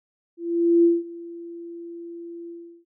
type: tone with ADSR envelope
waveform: sine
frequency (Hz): 340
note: F4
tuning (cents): -46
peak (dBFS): -12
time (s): 0.37-2.85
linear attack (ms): 470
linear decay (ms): 190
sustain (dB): -22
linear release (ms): 360
effects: none